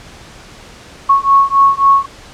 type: beating tone pair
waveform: sine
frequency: 1101 / 1104.7 Hz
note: C#6 / C#6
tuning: -12 / -6 cents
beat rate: 3.7 Hz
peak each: -10 dBFS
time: 1.09-2.06 s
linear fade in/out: 10 ms
effects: pink hiss -37 dBFS RMS until 2.33 s + low-pass 7000 Hz 12 dB/octave